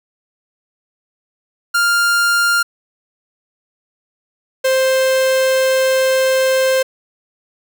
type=tone pair in turn; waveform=45% pulse; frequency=1400 / 524.4 Hz; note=F6 / C5; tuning=+4 / +4 cents; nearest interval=octave + perfect fourth; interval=1700 cents; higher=first; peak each=-12 dBFS; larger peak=neither; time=1.74-2.63 / 4.64-6.83 s; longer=second; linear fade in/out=10 ms; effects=none